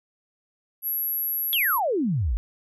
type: tone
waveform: sine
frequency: 11620 Hz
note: F#9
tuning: 32 cents flat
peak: -24 dBFS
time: 0.82-1.8 s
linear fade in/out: 50 ms
type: exponential sweep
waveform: sine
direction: down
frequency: 3468 to 46.25 Hz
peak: -21 dBFS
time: 1.53-2.37 s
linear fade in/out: 0 ms
effects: none